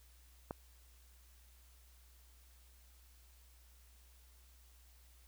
click, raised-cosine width 1 ms, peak -26 dBFS, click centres 0.509 s, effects added 61 Hz sine -61 dBFS peak until 5.27 s + white hiss -68 dBFS RMS until 5.27 s

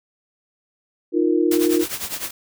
sine chord, Eb suspended second, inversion none, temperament equal, 311.1 / 349.2 / 466.2 Hz, Eb4 / F4 / Bb4, 0 / 0 / 0 cents, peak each -19 / -18 / -24 dBFS, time 1.12-1.86 s, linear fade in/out 50 ms
white noise with tremolo, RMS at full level -25 dBFS, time 1.51-2.31 s, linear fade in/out 5 ms, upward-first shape triangle, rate 9.9 Hz, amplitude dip 85%
effects none

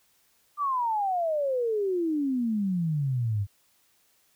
sine exponential sweep, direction down, 1200 to 96.3 Hz, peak -24 dBFS, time 0.57-3.47 s, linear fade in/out 50 ms, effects white hiss -66 dBFS RMS until 4.35 s

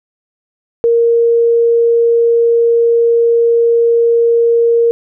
sine tone, 466.2 Hz, A#4, in tune, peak -7 dBFS, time 0.84-4.91 s, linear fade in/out 0 ms, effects none

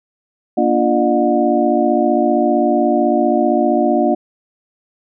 sine tone cluster, 235.4 / 291 / 345.9 / 605 / 723 Hz, A#3 / D4 / F4 / D#5 / F#5, +17 / -16 / -17 / -49 / -40 cents, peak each -18 dBFS, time 0.57-4.15 s, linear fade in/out 10 ms, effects none

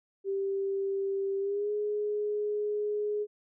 sine tone with pitch glide, 392 to 417.7 Hz, G4 to G#4, 0 to +10 cents, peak -28 dBFS, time 0.24-3.27 s, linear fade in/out 50 ms, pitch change +110 cents, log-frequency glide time 1.39-1.71 s, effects none

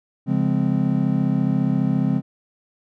triangle chord, Db major seventh, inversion none, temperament just, 138.59 / 173.24 / 207.9 / 259.9 Hz, Db3 / F3 / Ab3 / C4, 0 / -14 / +2 / -11 cents, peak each -21 dBFS, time 0.26-2.22 s, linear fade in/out 50 ms, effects none

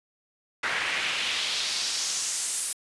pink noise with band-pass filter sweep, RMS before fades -29 dBFS, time 0.63-2.73 s, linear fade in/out 5 ms, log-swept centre 1800 to 10000 Hz, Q 1.9, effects resampled to 24000 Hz

